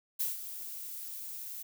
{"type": "noise with ADSR envelope", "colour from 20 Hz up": "violet", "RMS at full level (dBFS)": -31, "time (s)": [0.19, 1.63], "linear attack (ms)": 16, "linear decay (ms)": 160, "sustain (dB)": -11, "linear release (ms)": 12, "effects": []}